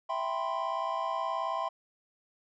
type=chord; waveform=triangle; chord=C major seventh; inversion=first; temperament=equal; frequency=659.3 / 784 / 987.8 / 1046.5 Hz; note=E5 / G5 / B5 / C6; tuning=0 / 0 / 0 / 0 cents; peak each=-34 / -35 / -35 / -32 dBFS; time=0.09-1.69 s; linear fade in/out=10 ms; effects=resampled to 16000 Hz